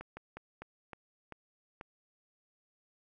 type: slowing click train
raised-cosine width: 0.5 ms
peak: -29 dBFS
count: 7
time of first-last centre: 0.01-1.811 s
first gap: 160 ms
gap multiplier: 1.25
effects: none